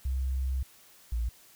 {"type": "tone pair in turn", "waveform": "sine", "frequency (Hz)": [65.41, 58.14], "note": ["C2", "A#1"], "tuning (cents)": [0, -4], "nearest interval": "major second", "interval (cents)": 204, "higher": "first", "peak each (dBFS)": -27, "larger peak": "neither", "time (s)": [[0.05, 0.63], [1.12, 1.29]], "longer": "first", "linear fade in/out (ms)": 5, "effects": ["white hiss -57 dBFS RMS until 1.55 s"]}